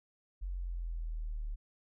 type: exponential sweep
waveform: sine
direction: down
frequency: 46.25 to 36.71 Hz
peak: -35 dBFS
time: 0.41-1.56 s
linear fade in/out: 20 ms
effects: none